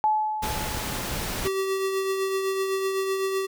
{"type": "tone with exponential decay", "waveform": "sine", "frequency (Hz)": 859, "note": "A5", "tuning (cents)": -42, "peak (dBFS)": -17, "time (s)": [0.04, 1.42], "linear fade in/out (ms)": 0, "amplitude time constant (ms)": 300}
{"type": "noise", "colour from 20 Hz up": "pink", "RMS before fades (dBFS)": -30, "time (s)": [0.42, 1.48], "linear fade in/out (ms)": 10}
{"type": "tone with tremolo", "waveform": "square", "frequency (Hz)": 385.3, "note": "G4", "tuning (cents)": -30, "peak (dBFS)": -23, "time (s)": [1.44, 3.47], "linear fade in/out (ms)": 20, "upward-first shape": "triangle", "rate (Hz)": 7.9, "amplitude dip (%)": 40}
{"effects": []}